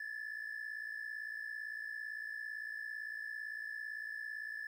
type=ring-modulated tone; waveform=triangle; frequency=1738 Hz; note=A6; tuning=22 cents flat; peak=-35 dBFS; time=0-4.67 s; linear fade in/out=2 ms; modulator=28.9 Hz; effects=tanh soft clip ceiling -35 dBFS + 12-bit